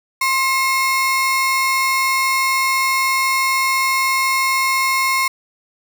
45% pulse ring-modulated tone, 1605 Hz, G6, 40 cents sharp, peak -12 dBFS, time 0.21-5.28 s, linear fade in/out 5 ms, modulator 547 Hz, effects none

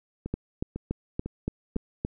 two click trains, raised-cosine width 3 ms, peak -20 / -15 dBFS, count 4 / 7, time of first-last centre 0.26-1.76 / 0.34-2.049 s, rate 2 / 3.51 Hz, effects none

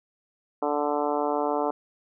harmonic tone, 146.83 Hz, D3, in tune, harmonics 2 / 3 / 4 / 5 / 6 / 7 / 8 / 9, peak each -31 / -29 / -30 / -30 / -31 / -34 / -38 / -39 dBFS, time 0.62-1.71 s, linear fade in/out 5 ms, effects none

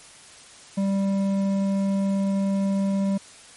sine tone with hard clipping, 196 Hz, G3, in tune, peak -22 dBFS, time 0.77-3.18 s, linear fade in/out 10 ms, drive 8 dB, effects white hiss -47 dBFS RMS until 3.56 s + MP3 48 kbps

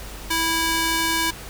square tone with high-pass filter, 327.8 Hz, E4, 10 cents flat, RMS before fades -22 dBFS, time 0.3-1.31 s, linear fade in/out 10 ms, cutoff 910 Hz, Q 0.51, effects added 50 Hz sine -37 dBFS peak until 1.49 s + pink hiss -38 dBFS RMS until 1.49 s

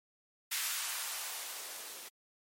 violet noise with band-pass filter sweep, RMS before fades -40 dBFS, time 0.51-2.09 s, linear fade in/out 10 ms, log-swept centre 1600 to 330 Hz, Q 1.1, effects MP3 64 kbps

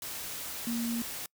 sine tone in noise, 233.5 Hz, A#3, 3 cents sharp, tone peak -30 dBFS, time 0.67-1.02 s, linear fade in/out 2 ms, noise white, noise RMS -39 dBFS, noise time 0.02-1.26 s, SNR +6 dB, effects noise-tail reverb RT60 0.1 s tail -26 dB re dry

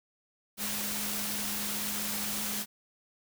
sine tone in noise, 207.7 Hz, G#3, in tune, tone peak -41 dBFS, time 0.57-2.66 s, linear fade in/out 50 ms, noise white, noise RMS -34 dBFS, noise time 0.57-2.66 s, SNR -10 dB, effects none

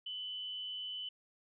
sine tone with amplitude modulation, 3000 Hz, F#7, 23 cents sharp, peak -37 dBFS, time 0.06-1.09 s, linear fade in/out 5 ms, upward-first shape sine, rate 208 Hz, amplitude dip 45%, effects none

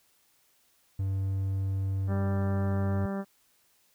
triangle tone, 96.6 Hz, G2, 25 cents flat, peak -25 dBFS, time 0.99-3.06 s, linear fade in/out 5 ms
harmonic tone, 196.4 Hz, G3, 4 cents sharp, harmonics 1 / 2 / 3 / 4 / 5 / 6 / 7 / 8 / 9, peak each -31 / -39 / -39 / -44 / -49 / -47 / -49 / -51 / -52 dBFS, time 2.07-3.25 s, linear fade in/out 50 ms
effects white hiss -67 dBFS RMS until 3.94 s

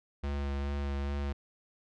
square tone with vibrato, 70.4 Hz, C#2, 27 cents sharp, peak -32 dBFS, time 0.23-1.33 s, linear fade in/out 10 ms, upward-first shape sine, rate 2.4 Hz, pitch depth 18 cents each way, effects low-pass 4000 Hz 12 dB/octave

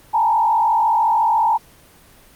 sine tone with frequency modulation, 893 Hz, A5, 25 cents sharp, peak -13 dBFS, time 0.13-1.58 s, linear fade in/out 20 ms, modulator 45.8 Hz, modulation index 1.3, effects pink hiss -48 dBFS RMS until 2.35 s + Opus 24 kbps

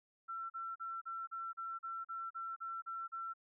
sine tone bursts, 1347 Hz, E6, 37 cents sharp, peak -40 dBFS, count 12, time 0.28-3.338 s, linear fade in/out 20 ms, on 220 ms, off 38 ms, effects none

